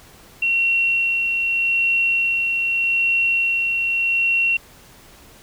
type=tone with tremolo; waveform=sine; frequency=2732 Hz; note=F7; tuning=39 cents flat; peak=-15 dBFS; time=0.42-4.57 s; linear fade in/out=5 ms; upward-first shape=sine; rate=0.82 Hz; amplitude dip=30%; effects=pink hiss -47 dBFS RMS until 5.42 s